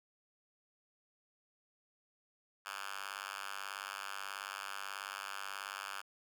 5% pulse tone with high-pass filter, 98.4 Hz, G2, 7 cents sharp, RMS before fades -44 dBFS, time 2.65-6.02 s, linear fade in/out 20 ms, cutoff 1500 Hz, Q 2.3, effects none

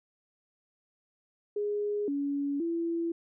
sine tone with pitch steps, 413.9 / 283 / 335.5 Hz, G#4 / C#4 / E4, -6 / +36 / +31 cents, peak -28 dBFS, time 1.56-3.12 s, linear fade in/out 5 ms, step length 520 ms, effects none

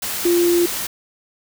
sine tone in noise, 347 Hz, F4, 11 cents flat, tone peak -13 dBFS, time 0.25-0.66 s, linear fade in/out 5 ms, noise white, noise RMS -25 dBFS, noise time 0.02-0.87 s, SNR +9 dB, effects none

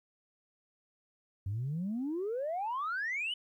sine exponential sweep, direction up, 92.7 to 3054 Hz, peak -31 dBFS, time 1.46-3.34 s, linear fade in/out 5 ms, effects tanh soft clip ceiling -29 dBFS + 12-bit

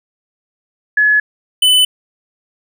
sine / square tone pair in turn, 1701 / 3007 Hz, G#6 / F#7, +41 / +27 cents, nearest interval minor seventh, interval 986 cents, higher second, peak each -8 dBFS, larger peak neither, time 0.97-1.2 / 1.62-1.85 s, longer neither, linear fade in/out 5 ms, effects none

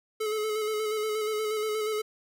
square tone with vibrato, 430 Hz, A4, 40 cents flat, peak -28 dBFS, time 0.2-2.02 s, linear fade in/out 10 ms, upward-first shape square, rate 8.4 Hz, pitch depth 25 cents each way, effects none

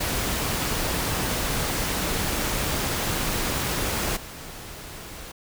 pink noise with level steps, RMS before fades -26 / -39 dBFS, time 0-5.32 s, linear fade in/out 10 ms, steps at 4.16 s, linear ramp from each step 10 ms, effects none

